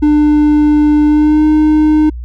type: tone with pitch glide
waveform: triangle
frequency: 298.7 to 306.4 Hz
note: D4 to D#4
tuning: +29 to -27 cents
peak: -4 dBFS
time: 0.02-2.1 s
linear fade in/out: 10 ms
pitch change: +44 cents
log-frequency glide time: 1.08-1.45 s
effects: added 60 Hz sine -21 dBFS peak until 2.24 s